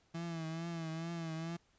35% pulse tone with vibrato, 164.81 Hz, E3, in tune, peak -37 dBFS, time 0.14-1.57 s, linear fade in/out 10 ms, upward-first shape triangle, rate 2.3 Hz, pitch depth 63 cents each way, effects pink hiss -72 dBFS RMS until 1.78 s + resampled to 16000 Hz

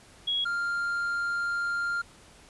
sine / triangle tone pair in turn, 3322 / 1396.7 Hz, G#7 / F6, 0 / 0 cents, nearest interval octave + minor third, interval 1500 cents, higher first, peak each -25 dBFS, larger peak neither, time 0.27-0.45 / 0.45-2.02 s, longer second, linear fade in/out 10 ms, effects pink hiss -54 dBFS RMS until 2.49 s + resampled to 24000 Hz

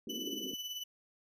white band-pass noise, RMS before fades -43 dBFS, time 0.07-0.54 s, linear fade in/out 2 ms, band 210 to 410 Hz, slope 48 dB/octave
35% pulse tone with tremolo, 2984 Hz, F#7, 14 cents sharp, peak -35 dBFS, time 0.09-0.84 s, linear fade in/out 10 ms, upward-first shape triangle, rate 18 Hz, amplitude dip 60%
effects none

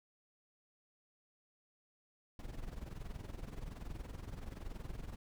brown noise with amplitude modulation, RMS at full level -42 dBFS, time 2.39-5.16 s, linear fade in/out 2 ms, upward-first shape sine, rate 21.2 Hz, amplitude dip 75%, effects none

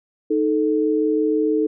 sine tone pair together, 311.1 / 437.4 Hz, D#4 / A4, 0 / -10 cents, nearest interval tritone, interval 590 cents, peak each -19 dBFS, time 0.3-1.67 s, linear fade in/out 10 ms, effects none

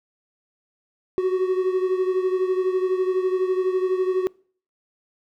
triangle beating tone pair, 370 / 382 Hz, F#4 / G4, 0 / -45 cents, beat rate 12 Hz, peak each -18 / -24 dBFS, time 1.18-4.27 s, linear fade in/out 0 ms, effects noise-tail reverb RT60 0.5 s tail -26 dB re dry

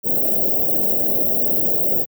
white band-stop noise, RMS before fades -18 dBFS, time 0.03-2.06 s, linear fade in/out 50 ms, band 670 to 16000 Hz, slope 48 dB/octave, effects high-pass 150 Hz 12 dB/octave

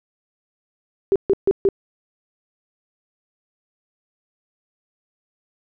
sine tone bursts, 392 Hz, G4, in tune, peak -12 dBFS, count 4, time 1.12-1.688 s, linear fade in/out 0 ms, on 37 ms, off 140 ms, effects none

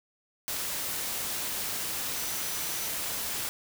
sine tone in noise, 5940 Hz, F#8, 6 cents sharp, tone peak -42 dBFS, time 2.15-2.88 s, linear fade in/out 0 ms, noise white, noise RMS -33 dBFS, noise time 0.48-3.49 s, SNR -12 dB, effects none

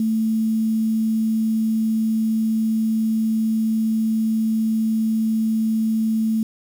sine tone with quantisation, 221.3 Hz, A3, 10 cents sharp, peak -17 dBFS, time 0-6.43 s, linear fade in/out 2 ms, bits 7, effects none

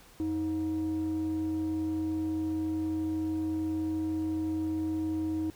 sine tone pair together, 89.4 / 315.3 Hz, F2 / D#4, +41 / +23 cents, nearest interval octave + minor seventh, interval 2182 cents, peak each -36 / -27 dBFS, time 0.2-5.5 s, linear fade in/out 0 ms, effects tanh soft clip ceiling -26 dBFS + pink hiss -56 dBFS RMS until 5.55 s

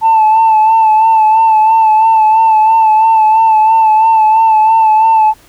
sine tone with vibrato, 880 Hz, A5, in tune, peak -3 dBFS, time 0.01-5.34 s, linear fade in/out 50 ms, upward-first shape sine, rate 3 Hz, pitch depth 38 cents each way, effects tanh soft clip ceiling -2 dBFS + pink hiss -44 dBFS RMS until 5.48 s

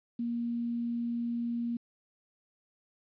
sine tone with quantisation, 235.9 Hz, A#3, 21 cents sharp, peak -30 dBFS, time 0.19-1.77 s, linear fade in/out 5 ms, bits 10, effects resampled to 11025 Hz

